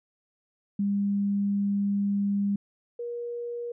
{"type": "tone pair in turn", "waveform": "sine", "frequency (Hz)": [201, 476.4], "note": ["G3", "A#4"], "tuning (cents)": [44, 38], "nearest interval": "octave + minor third", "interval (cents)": 1494, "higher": "second", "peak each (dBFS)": [-23, -31], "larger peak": "first", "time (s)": [[0.79, 2.56], [2.99, 3.72]], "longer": "first", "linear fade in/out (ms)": 5, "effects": []}